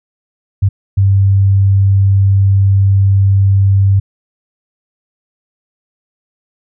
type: tone bursts at uneven times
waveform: sine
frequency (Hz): 98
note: G2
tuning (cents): 0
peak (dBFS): -6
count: 2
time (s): 0.62-0.69 / 0.97-4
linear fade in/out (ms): 10
effects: none